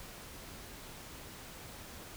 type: silence
effects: pink hiss -49 dBFS RMS until 2.16 s